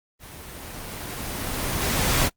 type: noise with level ramp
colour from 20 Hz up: pink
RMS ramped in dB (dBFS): -42 to -20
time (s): 0.19-2.3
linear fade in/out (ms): 50
effects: noise-tail reverb RT60 0.1 s tail -24 dB re dry + Opus 24 kbps